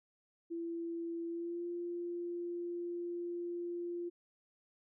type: tone with pitch glide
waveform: sine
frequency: 336.2 to 347.1 Hz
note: E4 to F4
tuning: +34 to -11 cents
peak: -37 dBFS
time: 0.5-4.1 s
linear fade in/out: 20 ms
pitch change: +55 cents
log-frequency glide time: 1.27-1.66 s
effects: none